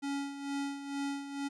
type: tone with tremolo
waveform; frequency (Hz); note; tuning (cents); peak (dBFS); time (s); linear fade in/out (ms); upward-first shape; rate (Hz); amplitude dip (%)
square; 280.1; C#4; +18; -33; 0.02-1.49; 20; sine; 2.2; 65
effects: resampled to 22050 Hz